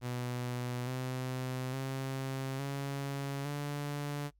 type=tone with pitch steps; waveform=sawtooth; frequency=123.47 / 128.49 / 133.71 / 139.15 / 144.81 Hz; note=B2 / C3 / C3 / C#3 / D3; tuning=0 / -31 / +38 / +7 / -24 cents; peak=-31 dBFS; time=0.01-4.31 s; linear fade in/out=50 ms; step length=860 ms; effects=noise-tail reverb RT60 0.1 s tail -22 dB re dry + added 50 Hz sine -65 dBFS peak until 4.39 s